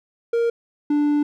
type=tone pair in turn; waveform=triangle; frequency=466.5 / 293.9 Hz; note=A#4 / D4; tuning=+1 / +1 cents; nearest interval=minor sixth; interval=800 cents; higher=first; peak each=-15 / -14 dBFS; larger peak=second; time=0.33-0.5 / 0.9-1.23 s; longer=second; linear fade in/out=5 ms; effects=none